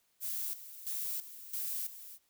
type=noise with tremolo; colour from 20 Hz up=violet; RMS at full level=-37 dBFS; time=0.2-2.19 s; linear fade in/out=50 ms; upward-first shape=square; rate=1.5 Hz; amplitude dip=75%; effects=white hiss -74 dBFS RMS until 2.29 s